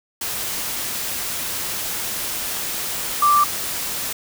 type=tone in noise; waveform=sine; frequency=1174.7 Hz; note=D6; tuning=in tune; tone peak=-12 dBFS; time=3.22-3.44 s; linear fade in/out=5 ms; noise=white; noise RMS=-26 dBFS; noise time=0.21-4.13 s; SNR=+11 dB; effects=none